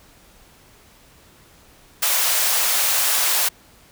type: high-pass noise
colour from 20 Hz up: white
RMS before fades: -19 dBFS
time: 2.02-3.49 s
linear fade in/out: 10 ms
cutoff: 540 Hz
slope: 24 dB/octave
effects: pink hiss -51 dBFS RMS until 3.91 s